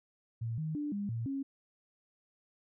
sine tone with pitch steps, 114.6 / 156.8 / 294.5 / 202.7 / 115 / 273.6 Hz, A#2 / D#3 / D4 / G#3 / A#2 / C#4, -29 / +14 / +5 / -42 / -23 / -23 cents, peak -33 dBFS, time 0.41-1.43 s, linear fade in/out 10 ms, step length 170 ms, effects none

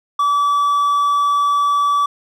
triangle tone, 1151 Hz, D6, 35 cents flat, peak -11 dBFS, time 0.19-2.06 s, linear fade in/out 5 ms, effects none

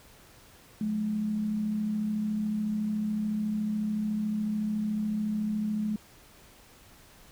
sine tone pair together, 179.64 / 213.5 Hz, F3 / G#3, +49 / +48 cents, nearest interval minor third, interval 299 cents, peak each -39 / -27 dBFS, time 0.81-5.96 s, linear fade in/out 2 ms, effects pink hiss -55 dBFS RMS until 7.31 s

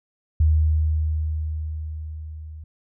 sine tone with level ramp, 77.78 Hz, D#2, in tune, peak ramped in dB -13 to -35 dBFS, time 0.4-2.64 s, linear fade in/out 5 ms, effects none

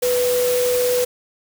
sine tone in noise, 494.6 Hz, B4, 3 cents sharp, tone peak -16 dBFS, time 0.02-1.05 s, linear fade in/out 10 ms, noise white, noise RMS -26 dBFS, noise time 0.02-1.05 s, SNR +7 dB, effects none

